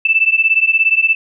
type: beating tone pair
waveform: sine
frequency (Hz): 2637 / 2654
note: E7 / E7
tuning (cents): 0 / +11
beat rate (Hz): 17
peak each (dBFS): -13 / -13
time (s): 0.05-1.15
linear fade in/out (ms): 5
effects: none